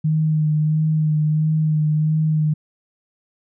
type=tone with vibrato; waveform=sine; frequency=154.6 Hz; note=D#3; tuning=11 cents flat; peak=-15 dBFS; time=0.04-2.54 s; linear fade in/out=10 ms; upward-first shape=sine; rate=1.5 Hz; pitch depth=23 cents each way; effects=none